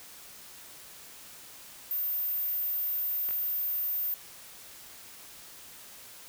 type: tone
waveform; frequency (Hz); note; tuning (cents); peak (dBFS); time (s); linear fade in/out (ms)
sine; 14630; A#9; -34; -28; 1.91-4.14; 0
type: clicks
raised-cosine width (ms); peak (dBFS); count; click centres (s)
0.3; -28; 2; 3.289 / 3.309
effects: white hiss -49 dBFS RMS until 6.28 s